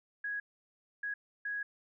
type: tone bursts at uneven times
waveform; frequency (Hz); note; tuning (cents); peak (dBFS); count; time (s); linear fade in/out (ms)
sine; 1661.2; G#6; 0; -34; 3; 0.24-0.4 / 1.03-1.14 / 1.45-1.63; 5
effects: none